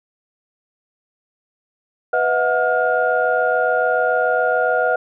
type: tone cluster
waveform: sine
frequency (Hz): 496.2 / 640 / 727 / 1419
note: B4 / D#5 / F#5 / F6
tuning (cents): +8 / +49 / -31 / +27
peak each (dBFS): -20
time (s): 2.13-4.96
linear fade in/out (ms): 5
effects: tanh soft clip ceiling -4 dBFS